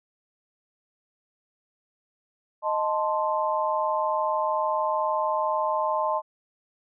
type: chord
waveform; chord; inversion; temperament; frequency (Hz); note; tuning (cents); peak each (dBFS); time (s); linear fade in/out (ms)
sine; A diminished; second; equal; 622.3 / 880 / 1046.5; Eb5 / A5 / C6; 0 / 0 / 0; -27 / -27 / -27; 2.62-6.22; 50
effects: none